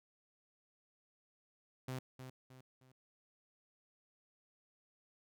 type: tone with echo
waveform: sawtooth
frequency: 129.3 Hz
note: C3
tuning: 20 cents flat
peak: -36 dBFS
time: 1.88-1.99 s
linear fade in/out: 5 ms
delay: 310 ms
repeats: 3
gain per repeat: -8 dB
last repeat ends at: 2.92 s
effects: none